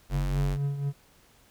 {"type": "tone", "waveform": "square", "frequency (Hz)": 46.84, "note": "F#1", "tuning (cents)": 22, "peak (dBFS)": -28, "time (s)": [0.09, 0.58], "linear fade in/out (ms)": 50}
{"type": "tone with tremolo", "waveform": "triangle", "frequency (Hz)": 141.1, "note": "C#3", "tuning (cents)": 31, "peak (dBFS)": -22, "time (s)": [0.1, 0.93], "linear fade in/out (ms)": 50, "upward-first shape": "triangle", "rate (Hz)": 4.1, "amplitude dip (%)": 65}
{"effects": ["pink hiss -60 dBFS RMS until 1.5 s"]}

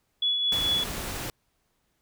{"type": "tone with tremolo", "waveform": "sine", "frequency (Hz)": 3400, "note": "G#7", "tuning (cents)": 40, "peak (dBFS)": -21, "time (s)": [0.22, 0.84], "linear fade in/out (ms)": 5, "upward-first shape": "triangle", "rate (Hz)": 4.5, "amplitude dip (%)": 40}
{"type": "noise", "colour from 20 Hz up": "pink", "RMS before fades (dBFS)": -34, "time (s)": [0.52, 1.3], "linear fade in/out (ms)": 2}
{"effects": ["pink hiss -73 dBFS RMS until 2.01 s"]}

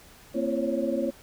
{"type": "tone cluster", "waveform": "sine", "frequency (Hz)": [228.9, 263.3, 338.2, 540, 560], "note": ["A#3", "C4", "E4", "C#5", "C#5"], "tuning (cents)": [-31, 11, 44, -45, 18], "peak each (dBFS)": -31, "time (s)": [0.34, 1.11], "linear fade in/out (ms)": 20, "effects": ["pink hiss -52 dBFS RMS until 1.22 s"]}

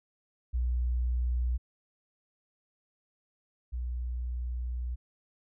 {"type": "tone pair in turn", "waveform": "sine", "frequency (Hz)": [61, 61], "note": ["B1", "B1"], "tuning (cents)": [-21, -21], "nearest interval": "unison", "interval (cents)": 0, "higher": "neither", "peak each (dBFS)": [-26, -31], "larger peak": "first", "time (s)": [[0.53, 1.58], [3.72, 4.96]], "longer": "second", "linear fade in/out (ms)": 20, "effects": []}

